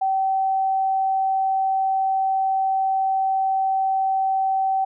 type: tone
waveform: sine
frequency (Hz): 769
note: G5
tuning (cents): -33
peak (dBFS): -18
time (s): 0.01-4.85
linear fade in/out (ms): 10
effects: none